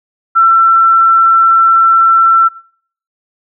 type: tone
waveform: sine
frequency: 1344 Hz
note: E6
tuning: 33 cents sharp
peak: -4 dBFS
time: 0.35-2.49 s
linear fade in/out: 20 ms
effects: noise-tail reverb RT60 0.6 s tail -23 dB re dry